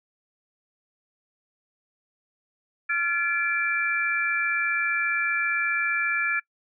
sine tone cluster, 1379 / 1714 / 2347 Hz, F6 / A6 / D7, -22 / -46 / -2 cents, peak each -28 / -25 / -27 dBFS, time 2.89-6.4 s, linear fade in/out 10 ms, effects noise-tail reverb RT60 0.1 s tail -25 dB re dry

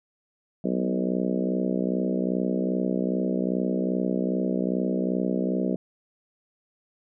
harmonic tone with a mistuned harmonic, 62.5 Hz, B1, 21 cents sharp, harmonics 3 / 4 / 5 / 6 / 7 / 8 / 9 / 10, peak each -27 / -29 / -31 / -33 / -34 / -35 / -36 / -37 dBFS, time 0.64-5.76 s, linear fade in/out 5 ms, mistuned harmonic 3, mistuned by +16 cents, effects none

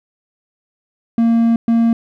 triangle tone bursts at uneven times, 230.5 Hz, A#3, 19 cents flat, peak -8 dBFS, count 2, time 1.18-1.56 / 1.68-1.93 s, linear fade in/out 2 ms, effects none

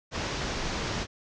pink low-pass noise, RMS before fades -32 dBFS, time 0.11-1.07 s, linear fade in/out 50 ms, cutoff 6600 Hz, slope 48 dB/octave, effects none

